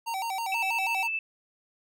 square tone with vibrato, 841 Hz, G#5, 22 cents sharp, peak -30 dBFS, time 0.06-1.08 s, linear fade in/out 20 ms, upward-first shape square, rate 6.2 Hz, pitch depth 160 cents each way
sine tone with tremolo, 2637 Hz, E7, in tune, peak -26 dBFS, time 0.52-1.19 s, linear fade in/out 2 ms, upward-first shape sine, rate 13 Hz, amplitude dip 30%
effects none

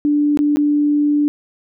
sine tone with dropouts, 293.7 Hz, D4, in tune, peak -12 dBFS, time 0.05-1.28 s, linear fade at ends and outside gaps 0 ms, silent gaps 0.373-0.39 / 0.56-0.57 s, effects none

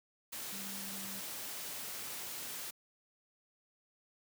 sine tone in noise, 196 Hz, G3, in tune, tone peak -48 dBFS, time 0.52-1.2 s, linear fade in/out 10 ms, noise white, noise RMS -43 dBFS, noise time 0.32-2.71 s, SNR -8 dB, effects high-pass 100 Hz 12 dB/octave

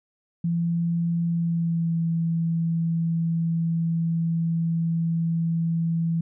sine tone with pitch glide, 169.2 to 165.72 Hz, E3 to E3, +45 to +9 cents, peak -21 dBFS, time 0.44-6.21 s, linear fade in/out 5 ms, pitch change -36 cents, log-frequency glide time 1.27-1.99 s, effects none

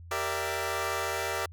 15% pulse chord, E half-diminished seventh, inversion first, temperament equal with one note detuned, 392 / 466.2 / 587.3 / 666.5 Hz, G4 / Bb4 / D5 / E5, 0 / 0 / 0 / +19 cents, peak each -29 dBFS, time 0.11-1.46 s, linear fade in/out 5 ms, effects added 85 Hz sine -44 dBFS peak until 1.52 s

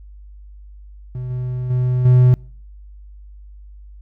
triangle tone with level steps, 125.6 Hz, B2, 30 cents sharp, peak -22 / -19 / -13 / -6 dBFS, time 1.15-2.34 s, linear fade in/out 0 ms, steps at 1.3 / 1.7 / 2.05 s, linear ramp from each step 5 ms, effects noise-tail reverb RT60 0.5 s tail -25 dB re dry + added 50 Hz sine -37 dBFS peak until 4.01 s

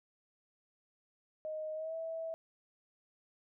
sine tone with pitch glide, 622.3 to 652.1 Hz, D#5 to E5, 0 to -19 cents, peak -37 dBFS, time 1.45-2.34 s, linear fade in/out 0 ms, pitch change +81 cents, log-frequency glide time 1.74-1.95 s, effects none

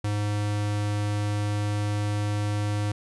square tone, 103.83 Hz, G#2, in tune, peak -25 dBFS, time 0.04-2.92 s, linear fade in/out 5 ms, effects resampled to 24000 Hz + 11-bit

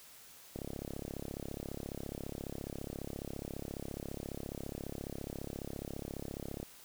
click train, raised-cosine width 2 ms, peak -27 dBFS, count 211, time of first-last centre 0.56-6.629 s, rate 34.6 Hz, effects white hiss -56 dBFS RMS until 6.84 s

